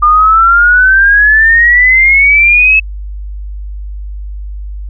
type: exponential sweep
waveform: sine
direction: up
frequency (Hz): 1200 to 2610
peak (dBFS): -3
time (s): 0.02-2.8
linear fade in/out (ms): 10
effects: added 50 Hz sine -19 dBFS peak until 4.89 s